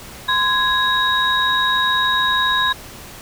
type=tone cluster; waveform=sine; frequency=1031 / 1658 / 3806 Hz; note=C6 / G#6 / A#7; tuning=-26 / -3 / +35 cents; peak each=-19 dBFS; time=0.28-2.73 s; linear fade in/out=10 ms; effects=pink hiss -37 dBFS RMS until 3.21 s